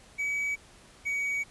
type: tone pair in turn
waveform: triangle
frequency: 2276 / 2258 Hz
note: C#7 / C#7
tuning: +45 / +31 cents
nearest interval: unison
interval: 14 cents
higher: first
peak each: -26 dBFS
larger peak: neither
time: 0.18-0.56 / 1.05-1.44 s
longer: second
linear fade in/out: 20 ms
effects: pink hiss -55 dBFS RMS until 1.5 s + resampled to 24000 Hz